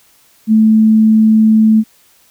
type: tone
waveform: sine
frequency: 218.8 Hz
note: A3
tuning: 9 cents flat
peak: -5 dBFS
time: 0.47-1.84 s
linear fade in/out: 50 ms
effects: white hiss -50 dBFS RMS until 2.3 s